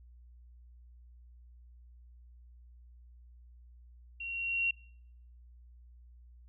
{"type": "tone with level ramp", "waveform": "sine", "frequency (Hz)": 2744, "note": "F7", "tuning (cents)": -31, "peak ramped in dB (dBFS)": [-38, -26], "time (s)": [4.2, 4.71], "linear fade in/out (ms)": 5, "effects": ["noise-tail reverb RT60 0.7 s tail -26 dB re dry", "added 60 Hz sine -53 dBFS peak until 6.48 s"]}